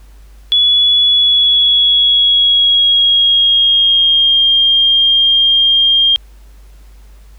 sine tone with pitch glide, 3403 to 3212 Hz, G#7 to G7, +41 to +41 cents, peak -7 dBFS, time 0.52-6.16 s, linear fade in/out 0 ms, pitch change -100 cents, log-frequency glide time 1.04-4.45 s, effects added 50 Hz sine -36 dBFS peak until 7.38 s + pink hiss -51 dBFS RMS until 7.38 s

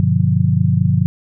sine chord, G dominant seventh, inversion none, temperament just, 98 / 122.5 / 147 / 176.4 Hz, G2 / B2 / D3 / F3, 0 / -14 / +2 / +18 cents, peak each -17 dBFS, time 0-1.06 s, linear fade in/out 0 ms, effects none

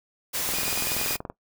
white noise, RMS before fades -28 dBFS, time 0.33-1.17 s, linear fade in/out 20 ms
click train, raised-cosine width 1 ms, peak -19 dBFS, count 18, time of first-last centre 0.49-1.3 s, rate 21 Hz
25% pulse tone bursts, 2460 Hz, D#7, 20 cents flat, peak -28 dBFS, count 6, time 0.54-1.163 s, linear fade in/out 0 ms, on 83 ms, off 25 ms
effects noise-tail reverb RT60 0.1 s tail -20 dB re dry

